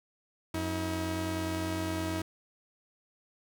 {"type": "tone pair together", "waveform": "sawtooth", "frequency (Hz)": [89.8, 320], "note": ["F2", "D#4"], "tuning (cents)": [49, 49], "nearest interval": "octave + minor seventh", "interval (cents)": 2200, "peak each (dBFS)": [-31, -29], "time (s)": [0.54, 2.22], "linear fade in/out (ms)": 5, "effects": []}